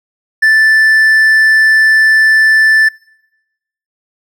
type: tone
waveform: triangle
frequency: 1760 Hz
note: A6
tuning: in tune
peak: -3 dBFS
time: 0.42-2.89 s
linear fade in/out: 10 ms
effects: noise-tail reverb RT60 1.0 s tail -26 dB re dry